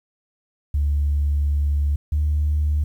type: tone pair in turn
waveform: sine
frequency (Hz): 72.4 / 74.74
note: D2 / D2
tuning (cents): -24 / +31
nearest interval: minor second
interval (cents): 55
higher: second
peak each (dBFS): -16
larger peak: neither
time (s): 0.74-1.96 / 2.12-2.84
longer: first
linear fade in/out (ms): 5
effects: tanh soft clip ceiling -13 dBFS + 9-bit